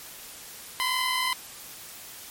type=tone pair together; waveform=15% pulse; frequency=987.8 / 1029.8 Hz; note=B5 / C6; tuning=0 / -28 cents; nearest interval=minor second; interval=72 cents; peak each=-24 / -19 dBFS; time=0.8-1.33 s; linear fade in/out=0 ms; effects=white hiss -43 dBFS RMS until 2.3 s + MP3 64 kbps